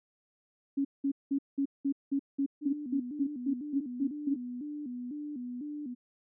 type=tone bursts; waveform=sine; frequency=277.2 Hz; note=C#4; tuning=in tune; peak=-26 dBFS; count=14; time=0.77-4.346 s; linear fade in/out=10 ms; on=79 ms; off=190 ms
type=tone with vibrato; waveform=sine; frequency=269.8 Hz; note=C#4; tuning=47 cents flat; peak=-36 dBFS; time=2.61-5.95 s; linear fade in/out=20 ms; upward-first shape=square; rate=2 Hz; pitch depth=160 cents each way
effects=none